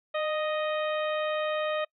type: harmonic tone with a mistuned harmonic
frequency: 622.3 Hz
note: D#5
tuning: in tune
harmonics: 1 / 2 / 3 / 4 / 5 / 6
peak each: -28 / -34 / -38 / -40 / -42 / -44 dBFS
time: 0.14-1.85 s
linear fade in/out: 10 ms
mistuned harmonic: 1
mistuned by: -29 cents
effects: noise-tail reverb RT60 0.1 s tail -26 dB re dry